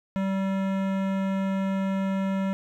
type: tone with hard clipping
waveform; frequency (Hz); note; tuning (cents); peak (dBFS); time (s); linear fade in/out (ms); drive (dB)
sine; 193.1; G3; -26; -26; 0.16-2.53; 0; 18
effects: none